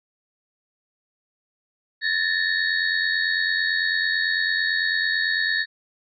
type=tone cluster; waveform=sine; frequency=1739 / 1828 / 3795 / 4369 Hz; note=A6 / A#6 / A#7 / C#8; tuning=-21 / -34 / +30 / -26 cents; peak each=-24 / -24 / -30 / -29 dBFS; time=2.01-5.66 s; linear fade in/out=50 ms; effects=none